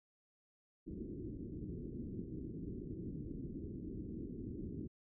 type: low-pass noise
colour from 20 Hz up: white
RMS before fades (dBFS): -45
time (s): 0.86-4.88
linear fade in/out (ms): 20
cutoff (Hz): 370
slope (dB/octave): 48
effects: none